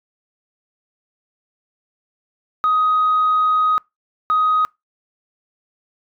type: tone pair in turn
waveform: sine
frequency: 1254 / 1254 Hz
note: D#6 / D#6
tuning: +13 / +13 cents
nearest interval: unison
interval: 0 cents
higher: neither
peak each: -12 dBFS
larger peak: neither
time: 2.64-3.78 / 4.3-4.65 s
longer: first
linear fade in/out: 0 ms
effects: noise-tail reverb RT60 0.2 s tail -26 dB re dry + tanh soft clip ceiling -10 dBFS